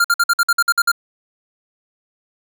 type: tone bursts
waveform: square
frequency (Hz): 1396.9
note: F6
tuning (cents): 0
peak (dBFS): -12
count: 10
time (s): 0-0.917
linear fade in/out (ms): 5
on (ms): 44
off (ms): 53
effects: none